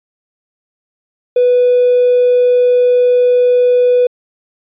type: tone with hard clipping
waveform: triangle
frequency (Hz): 493.9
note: B4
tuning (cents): 0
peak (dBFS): -7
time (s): 1.36-4.07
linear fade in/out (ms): 5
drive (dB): 3
effects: resampled to 8000 Hz